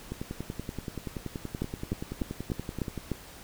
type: two click trains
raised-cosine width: 3 ms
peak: -16 / -21 dBFS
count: 6 / 31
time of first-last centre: 1.62-3.117 / 0.12-2.977 s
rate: 3.34 / 10.5 Hz
effects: pink hiss -48 dBFS RMS until 3.43 s